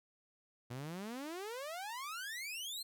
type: exponential sweep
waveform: sawtooth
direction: up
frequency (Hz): 116.7 to 4266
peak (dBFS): -38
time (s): 0.7-2.83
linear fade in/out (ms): 10
effects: none